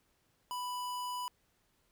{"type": "tone", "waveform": "square", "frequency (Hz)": 990, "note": "B5", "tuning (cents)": 4, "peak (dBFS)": -37, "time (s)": [0.51, 1.28], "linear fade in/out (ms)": 0, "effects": ["pink hiss -74 dBFS RMS until 1.91 s"]}